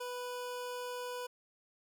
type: tone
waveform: 25% pulse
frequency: 493.9 Hz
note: B4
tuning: in tune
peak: -35 dBFS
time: 0-1.27 s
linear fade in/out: 10 ms
effects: 12-bit